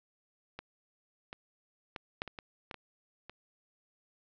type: clicks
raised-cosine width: 0.3 ms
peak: -25 / -26 / -23 / -17 / -26 / -26 / -24 / -27 / -29 dBFS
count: 9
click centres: 0.59 / 1.329 / 1.962 / 2.219 / 2.277 / 2.388 / 2.712 / 2.743 / 3.296 s
effects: low-pass 5000 Hz 12 dB/octave